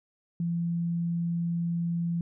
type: tone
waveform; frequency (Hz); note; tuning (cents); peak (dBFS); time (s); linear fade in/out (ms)
sine; 170; F3; -46; -26; 0.4-2.21; 2
effects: none